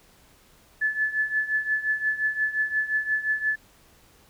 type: tone with tremolo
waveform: sine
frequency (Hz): 1732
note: A6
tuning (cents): -28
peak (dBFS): -19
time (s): 0.81-3.56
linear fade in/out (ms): 10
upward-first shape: triangle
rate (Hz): 5.7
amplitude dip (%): 85
effects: pink hiss -57 dBFS RMS until 4.29 s